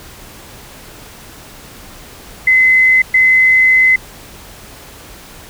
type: tone bursts at uneven times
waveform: sine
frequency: 2042 Hz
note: C7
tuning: 43 cents flat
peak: -6 dBFS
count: 2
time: 2.47-3.02 / 3.14-3.96 s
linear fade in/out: 5 ms
effects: pink hiss -36 dBFS RMS until 5.49 s